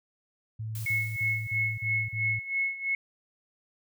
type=tone bursts; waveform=sine; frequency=110 Hz; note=A2; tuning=in tune; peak=-32 dBFS; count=6; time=0.59-2.395 s; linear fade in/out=10 ms; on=270 ms; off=37 ms
type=noise with exponential decay; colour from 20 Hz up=blue; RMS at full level=-41 dBFS; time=0.75-2.5 s; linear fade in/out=2 ms; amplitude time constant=380 ms
type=tone with tremolo; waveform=sine; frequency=2186 Hz; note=C#7; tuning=25 cents flat; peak=-24 dBFS; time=0.86-2.95 s; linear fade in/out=2 ms; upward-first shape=sine; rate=3 Hz; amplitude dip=80%
effects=none